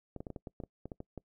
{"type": "clicks", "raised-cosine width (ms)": 2, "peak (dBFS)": -28, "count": 12, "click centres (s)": [0.163, 0.205, 0.268, 0.303, 0.362, 0.472, 0.602, 0.637, 0.856, 0.918, 1.004, 1.177], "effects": ["noise-tail reverb RT60 0.1 s tail -24 dB re dry"]}